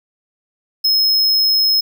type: tone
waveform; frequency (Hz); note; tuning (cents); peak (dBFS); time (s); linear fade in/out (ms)
square; 5160; E8; -38; -12; 0.84-1.81; 10
effects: none